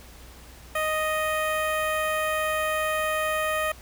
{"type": "tone with notch filter", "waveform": "15% pulse", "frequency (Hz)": 622.3, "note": "D#5", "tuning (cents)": 0, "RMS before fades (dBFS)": -26, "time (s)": [0.75, 3.72], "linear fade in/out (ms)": 5, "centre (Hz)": 5600, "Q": 1.1, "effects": ["added 60 Hz sine -47 dBFS peak until 3.81 s", "pink hiss -49 dBFS RMS until 3.81 s"]}